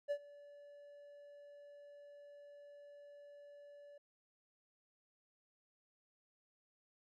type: tone with ADSR envelope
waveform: triangle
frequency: 577 Hz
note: D5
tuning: 31 cents flat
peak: -31 dBFS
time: 0.08-3.98 s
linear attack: 31 ms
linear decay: 68 ms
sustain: -22 dB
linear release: 5 ms
effects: none